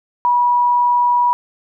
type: tone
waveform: sine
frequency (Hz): 971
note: B5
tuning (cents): -30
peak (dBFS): -11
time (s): 0.25-1.33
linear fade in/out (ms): 0
effects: none